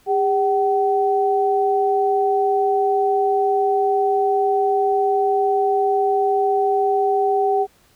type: tone pair together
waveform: sine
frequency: 403.1 / 761 Hz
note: G4 / F#5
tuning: +48 / +48 cents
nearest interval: major seventh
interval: 1100 cents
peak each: -18 dBFS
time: 0.06-7.67 s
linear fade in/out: 50 ms
effects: pink hiss -56 dBFS RMS until 7.95 s

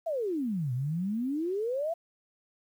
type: exponential two-way sweep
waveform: sine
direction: down then up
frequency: 691 to 120 to 691 Hz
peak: -28 dBFS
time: 0.06-1.94 s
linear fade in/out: 10 ms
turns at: 0.73 s
effects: 10-bit

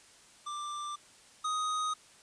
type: tone pair in turn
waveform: square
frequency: 1182 / 1249.6 Hz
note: D6 / D#6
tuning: +11 / +7 cents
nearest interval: minor second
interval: 96 cents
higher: second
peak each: -37 / -31 dBFS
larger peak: second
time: 0.46-0.96 / 1.44-1.94 s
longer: neither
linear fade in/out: 10 ms
effects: white hiss -58 dBFS RMS until 2.22 s + resampled to 22050 Hz

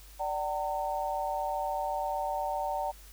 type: tone cluster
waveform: sine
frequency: 588 / 763 / 911 Hz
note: D5 / G5 / A#5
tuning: +2 / -47 / -40 cents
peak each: -35 / -33 / -34 dBFS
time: 0.19-2.92 s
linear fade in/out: 20 ms
effects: added 50 Hz sine -50 dBFS peak until 3.12 s + white hiss -55 dBFS RMS until 3.12 s

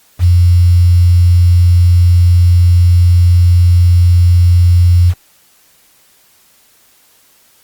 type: tone with quantisation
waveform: sine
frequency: 88 Hz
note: F2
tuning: 14 cents sharp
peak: -4 dBFS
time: 0.19-5.14 s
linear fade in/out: 50 ms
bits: 5
effects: white hiss -49 dBFS RMS until 7.63 s + Opus 48 kbps

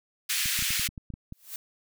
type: high-pass noise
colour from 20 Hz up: pink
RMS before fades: -28 dBFS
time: 0.29-0.88 s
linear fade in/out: 10 ms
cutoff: 1900 Hz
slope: 24 dB/octave
type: clicks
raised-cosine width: 5 ms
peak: -26 dBFS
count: 10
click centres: 0.458 / 0.591 / 0.624 / 0.706 / 0.796 / 0.889 / 0.978 / 1.103 / 1.139 / 1.324 s
type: noise with exponential growth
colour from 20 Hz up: blue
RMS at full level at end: -34 dBFS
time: 1.33-1.56 s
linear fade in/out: 1 ms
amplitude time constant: 49 ms
effects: none

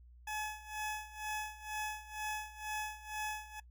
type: tone with tremolo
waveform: 20% pulse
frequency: 853 Hz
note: G#5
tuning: 46 cents sharp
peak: -31 dBFS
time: 0.27-3.6 s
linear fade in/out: 5 ms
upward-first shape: sine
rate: 2.1 Hz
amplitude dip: 85%
effects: noise-tail reverb RT60 0.1 s tail -21 dB re dry + added 60 Hz sine -55 dBFS peak until 3.7 s

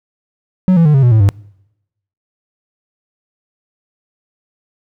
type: tone with pitch steps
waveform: triangle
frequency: 185 / 166.73 / 150.27 / 135.43 / 122.05 / 110 / 99.14 Hz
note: F#3 / E3 / D3 / C#3 / B2 / A2 / G2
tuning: 0 / +20 / +40 / -40 / -20 / 0 / +20 cents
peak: -4 dBFS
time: 0.68-1.289 s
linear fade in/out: 0 ms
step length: 87 ms
effects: noise-tail reverb RT60 0.9 s tail -26 dB re dry

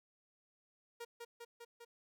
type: tone with echo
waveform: sawtooth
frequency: 470.1 Hz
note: A#4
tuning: 15 cents sharp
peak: -40 dBFS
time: 1-1.05 s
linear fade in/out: 10 ms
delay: 200 ms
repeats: 4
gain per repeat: -2 dB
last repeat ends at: 1.85 s
effects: none

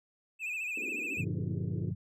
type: tone with vibrato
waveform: triangle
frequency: 2541 Hz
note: D#7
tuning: 36 cents sharp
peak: -32 dBFS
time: 0.39-1.25 s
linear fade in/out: 50 ms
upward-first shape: sine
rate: 14 Hz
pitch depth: 85 cents each way
type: band-pass noise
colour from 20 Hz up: white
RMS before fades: -44 dBFS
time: 0.77-1.91 s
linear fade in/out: 2 ms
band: 230 to 410 Hz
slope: 48 dB/octave
type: chord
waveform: sine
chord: G minor seventh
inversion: none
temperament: just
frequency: 98 / 117.6 / 147 / 176.4 Hz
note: G2 / Bb2 / D3 / F3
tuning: 0 / +16 / +2 / +18 cents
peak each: -37 dBFS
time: 1.17-1.95 s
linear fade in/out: 20 ms
effects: none

